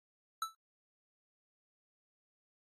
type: tone with exponential decay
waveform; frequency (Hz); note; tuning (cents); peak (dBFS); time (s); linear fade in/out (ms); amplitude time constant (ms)
square; 1318.5; E6; 0; -31; 0.42-0.55; 2; 28
effects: AAC 32 kbps